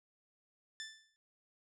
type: tone with exponential decay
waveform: 15% pulse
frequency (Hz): 1762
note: A6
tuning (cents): +2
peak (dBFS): -33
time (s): 0.8-1.16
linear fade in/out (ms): 0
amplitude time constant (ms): 78
effects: low-pass 8000 Hz 12 dB/octave